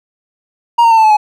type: tone with pitch steps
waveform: triangle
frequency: 941 / 921.1 / 901.6 / 882.6 / 863.9 / 845.6 Hz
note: A#5 / A#5 / A5 / A5 / A5 / G#5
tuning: +16 / -21 / +42 / +5 / -32 / +31 cents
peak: -3 dBFS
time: 0.78-1.17 s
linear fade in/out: 10 ms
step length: 65 ms
effects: none